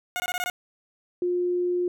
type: tone bursts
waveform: 15% pulse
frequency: 722 Hz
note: F#5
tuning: 43 cents flat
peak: -20 dBFS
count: 6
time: 0.16-0.499 s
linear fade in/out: 0 ms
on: 39 ms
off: 21 ms
type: tone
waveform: sine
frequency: 355.7 Hz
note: F4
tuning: 32 cents sharp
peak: -22 dBFS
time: 1.22-1.88 s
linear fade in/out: 2 ms
effects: none